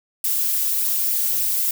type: noise with flanger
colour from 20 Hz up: violet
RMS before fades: -21 dBFS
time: 0.24-1.71 s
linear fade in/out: 2 ms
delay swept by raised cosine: 0.37 to 5.77 ms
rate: 3.4 Hz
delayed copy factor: +0.5
effects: none